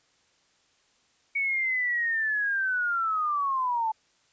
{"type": "linear sweep", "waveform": "sine", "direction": "down", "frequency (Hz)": [2240, 866], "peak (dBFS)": -24, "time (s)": [1.35, 3.92], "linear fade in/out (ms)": 10, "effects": ["white hiss -66 dBFS RMS until 4.32 s", "resampled to 16000 Hz"]}